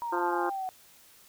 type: exponential sweep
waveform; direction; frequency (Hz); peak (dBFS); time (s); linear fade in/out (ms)
sine; down; 957 to 740; -31; 0.02-0.69; 0
type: harmonic tone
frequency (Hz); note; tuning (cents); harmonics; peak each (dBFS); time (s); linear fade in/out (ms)
174.8; F3; +2; 2 / 3 / 4 / 5 / 6 / 7 / 8 / 9; -31 / -38 / -39 / -37 / -35 / -38 / -38 / -42; 0.12-0.5; 10
effects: white hiss -57 dBFS RMS until 1.28 s